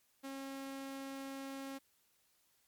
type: tone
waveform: sawtooth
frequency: 271.5 Hz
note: C#4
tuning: 36 cents flat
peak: -39 dBFS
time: 0.23-1.79 s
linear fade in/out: 20 ms
effects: white hiss -74 dBFS RMS until 2.67 s + MP3 96 kbps